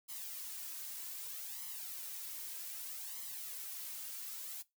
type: noise with flanger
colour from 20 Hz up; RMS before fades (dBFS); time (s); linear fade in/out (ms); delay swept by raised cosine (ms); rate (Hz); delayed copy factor
blue; -45; 0.08-4.63; 20; 0.97 to 3.27; 0.64; +0.7
effects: noise-tail reverb RT60 0.2 s tail -20 dB re dry